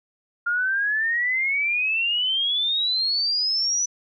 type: exponential sweep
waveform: sine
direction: up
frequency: 1400 to 6000 Hz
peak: -20 dBFS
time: 0.46-3.86 s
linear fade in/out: 10 ms
effects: none